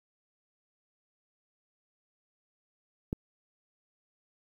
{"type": "click", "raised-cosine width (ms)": 3, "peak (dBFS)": -18, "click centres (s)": 3.129, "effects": ["9-bit"]}